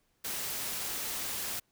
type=noise; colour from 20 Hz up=white; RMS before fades=-36 dBFS; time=0.24-1.6 s; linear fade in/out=10 ms; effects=pink hiss -74 dBFS RMS until 1.71 s